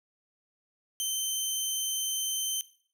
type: tone with vibrato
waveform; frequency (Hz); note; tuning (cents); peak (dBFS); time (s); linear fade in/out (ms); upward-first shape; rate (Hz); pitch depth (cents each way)
15% pulse; 3095; G7; -23; -22; 1-2.61; 0; sine; 20; 12
effects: noise-tail reverb RT60 0.5 s tail -19 dB re dry